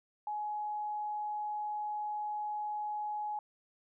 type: tone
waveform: sine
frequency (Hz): 841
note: G#5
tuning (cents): +22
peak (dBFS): -34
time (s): 0.27-3.39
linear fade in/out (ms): 2
effects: none